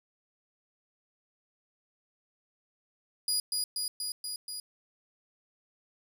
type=tone with echo; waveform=25% pulse; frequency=4900 Hz; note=D#8; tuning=27 cents flat; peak=-22 dBFS; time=3.28-3.4 s; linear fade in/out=2 ms; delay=240 ms; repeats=5; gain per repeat=-2 dB; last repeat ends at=4.6 s; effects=none

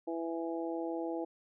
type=harmonic tone; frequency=166 Hz; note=E3; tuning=12 cents sharp; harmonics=2 / 3 / 4 / 5; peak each=-36 / -40 / -42 / -44 dBFS; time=0.07-1.25 s; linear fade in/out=10 ms; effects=none

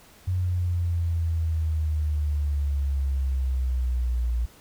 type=exponential sweep; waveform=sine; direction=down; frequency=92.1 to 58.5 Hz; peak=-22 dBFS; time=0.27-4.46 s; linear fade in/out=10 ms; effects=pink hiss -53 dBFS RMS until 4.6 s

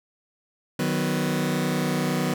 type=chord; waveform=sawtooth; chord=B major; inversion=first; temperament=just; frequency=154.34 / 185.21 / 246.9 Hz; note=D#3 / F#3 / B3; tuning=-14 / +2 / 0 cents; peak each=-23 dBFS; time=0.79-2.34 s; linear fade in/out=5 ms; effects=none

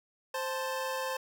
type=tone pair together; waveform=25% pulse; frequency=523.3 / 880 Hz; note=C5 / A5; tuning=0 / 0 cents; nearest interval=major sixth; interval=900 cents; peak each=-30 / -34 dBFS; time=0.34-1.17 s; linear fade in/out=5 ms; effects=none

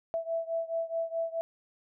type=beating tone pair; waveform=sine; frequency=659.3 / 664 Hz; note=E5 / E5; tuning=0 / +12 cents; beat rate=4.7 Hz; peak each=-32 / -34 dBFS; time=0.14-1.41 s; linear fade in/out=0 ms; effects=none

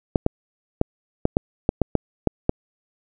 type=clicks; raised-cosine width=2 ms; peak=-3 dBFS; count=10; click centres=0.158 / 0.264 / 0.814 / 1.254 / 1.369 / 1.691 / 1.817 / 1.953 / 2.273 / 2.494 s; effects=none

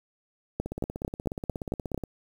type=two click trains; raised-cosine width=2 ms; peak=-20 / -14 dBFS; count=24 / 7; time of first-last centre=0.66-2.037 / 0.6-1.945 s; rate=16.7 / 4.46 Hz; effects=8-bit

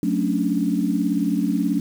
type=chord; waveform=sine; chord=D major seventh; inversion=first; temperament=just; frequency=183.54 / 220.2 / 275.3 / 293.7 Hz; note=F#3 / A3 / C#4 / D4; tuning=-14 / +2 / -12 / 0 cents; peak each=-24 dBFS; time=0.03-1.8 s; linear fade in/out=2 ms; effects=7-bit

